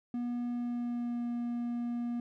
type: tone with pitch glide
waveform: triangle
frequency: 241.6 to 238.7 Hz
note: B3 to A#3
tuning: -38 to +41 cents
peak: -30 dBFS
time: 0.14-2.2 s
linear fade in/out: 2 ms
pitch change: -21 cents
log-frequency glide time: 0.51-1.26 s
effects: none